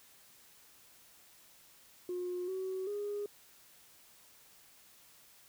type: tone with pitch steps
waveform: sine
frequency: 358.7 / 376.6 / 411 Hz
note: F4 / F#4 / G#4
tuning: +46 / +31 / -18 cents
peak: -34 dBFS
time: 2.09-3.26 s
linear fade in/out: 2 ms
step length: 390 ms
effects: tanh soft clip ceiling -31 dBFS + white hiss -61 dBFS RMS until 5.48 s